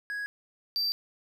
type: tone pair in turn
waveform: triangle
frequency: 1661.2 / 4676 Hz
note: G#6 / D8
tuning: 0 / -8 cents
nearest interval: octave + tritone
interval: 1792 cents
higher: second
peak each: -30 / -25 dBFS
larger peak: second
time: 0.1-0.26 / 0.76-0.92 s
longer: neither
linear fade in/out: 0 ms
effects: none